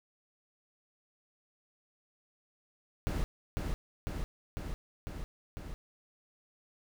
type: noise with echo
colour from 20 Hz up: brown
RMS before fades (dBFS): -32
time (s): 3.07-3.24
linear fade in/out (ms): 0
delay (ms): 500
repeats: 5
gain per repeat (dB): -2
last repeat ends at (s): 5.74
effects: none